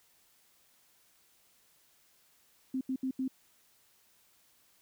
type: tone bursts at uneven times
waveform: sine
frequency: 261.6 Hz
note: C4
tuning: in tune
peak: -30 dBFS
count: 4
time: 2.74-2.81 / 2.89-2.96 / 3.03-3.11 / 3.19-3.28 s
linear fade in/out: 5 ms
effects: white hiss -67 dBFS RMS until 4.81 s